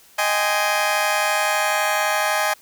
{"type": "chord", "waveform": "20% pulse", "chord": "Ab major seventh", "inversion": "second", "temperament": "just", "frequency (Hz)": [623, 778.7, 830.6, 1038.3], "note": ["Eb5", "G5", "Ab5", "C6"], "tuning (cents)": [2, -12, 0, -14], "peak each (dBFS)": [-18, -22, -17, -22], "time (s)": [0.18, 2.54], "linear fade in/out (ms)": 10, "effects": ["white hiss -51 dBFS RMS until 2.61 s"]}